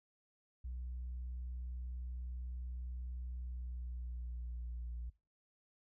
sine tone with pitch glide, 61.74 to 58.99 Hz, B1 to A#1, 0 to +21 cents, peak -39 dBFS, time 0.64-5.1 s, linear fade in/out 10 ms, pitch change -79 cents, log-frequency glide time 3.42-4.94 s, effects noise-tail reverb RT60 0.3 s tail -22 dB re dry + tanh soft clip ceiling -38 dBFS

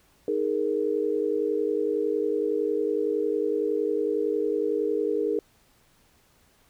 sine chord, D# suspended fourth, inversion none, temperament equal, 311.1 / 415.3 / 466.2 Hz, D#4 / G#4 / A#4, 0 / 0 / 0 cents, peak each -30 / -26 / -27 dBFS, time 0.28-5.39 s, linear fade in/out 2 ms, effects pink hiss -62 dBFS RMS until 6.69 s

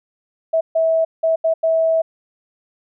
sine tone bursts at uneven times, 650 Hz, E5, 24 cents flat, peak -13 dBFS, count 5, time 0.53-0.61 / 0.75-1.05 / 1.23-1.36 / 1.44-1.54 / 1.63-2.02 s, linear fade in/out 10 ms, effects none

